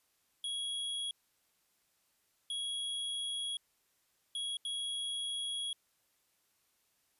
square tone bursts at uneven times, 3322 Hz, G#7, in tune, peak -36 dBFS, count 4, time 0.44-1.11 / 2.5-3.57 / 4.35-4.57 / 4.65-5.73 s, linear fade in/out 2 ms, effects white hiss -75 dBFS RMS until 7.19 s + resampled to 32000 Hz

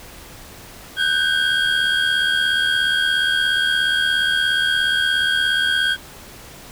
triangle tone cluster, 1505 / 1582 / 3257 Hz, F#6 / G6 / G#7, +29 / +15 / -34 cents, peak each -19 dBFS, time 0.96-5.97 s, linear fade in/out 50 ms, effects pink hiss -40 dBFS RMS until 6.71 s

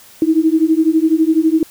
sine beating tone pair, 313.7 / 325.7 Hz, D#4 / E4, +14 / -21 cents, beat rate 12 Hz, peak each -13 dBFS, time 0.22-1.63 s, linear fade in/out 2 ms, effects white hiss -43 dBFS RMS until 1.7 s

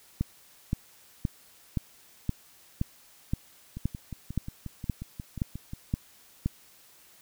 two click trains, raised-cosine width 5 ms, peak -24 / -14 dBFS, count 12 / 13, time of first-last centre 3.77-5.734 / 0.21-6.46 s, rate 5.6 / 1.92 Hz, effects white hiss -57 dBFS RMS until 7.21 s

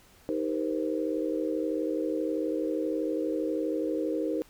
sine chord, C minor seventh, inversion first, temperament just, 314 / 392.4 / 470.9 / 523.3 Hz, Eb4 / G4 / Bb4 / C5, +16 / +2 / +18 / 0 cents, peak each -30 / -35 / -33 / -34 dBFS, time 0.29-4.42 s, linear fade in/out 0 ms, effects pink hiss -58 dBFS RMS until 4.49 s

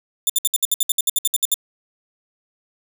5% pulse tone bursts, 3565 Hz, A7, 22 cents sharp, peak -7 dBFS, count 15, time 0.27-1.542 s, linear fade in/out 2 ms, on 26 ms, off 63 ms, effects 8-bit

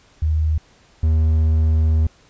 sine / triangle tone pair in turn, 78 / 78.95 Hz, D#2 / D#2, +5 / +26 cents, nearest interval unison, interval 21 cents, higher second, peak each -15 / -11 dBFS, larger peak second, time 0.22-0.58 / 1.03-2.07 s, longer second, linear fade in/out 5 ms, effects pink hiss -53 dBFS RMS until 2.29 s + resampled to 16000 Hz

